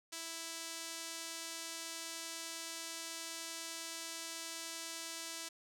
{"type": "tone with band-pass filter", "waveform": "sawtooth", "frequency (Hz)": 329.6, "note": "E4", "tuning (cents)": 0, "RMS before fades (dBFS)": -45, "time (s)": [0.12, 5.49], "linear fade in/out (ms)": 10, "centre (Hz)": 6700, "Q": 0.96, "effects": []}